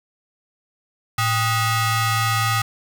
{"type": "ring-modulated tone", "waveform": "sawtooth", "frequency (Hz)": 680, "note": "F5", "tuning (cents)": -46, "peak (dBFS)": -11, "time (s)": [1.18, 2.62], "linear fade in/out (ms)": 5, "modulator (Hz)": 568, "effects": []}